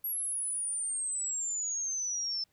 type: exponential sweep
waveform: sine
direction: down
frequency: 11590 to 5274 Hz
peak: -31 dBFS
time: 0.04-2.44 s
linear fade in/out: 5 ms
effects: pink hiss -73 dBFS RMS until 2.52 s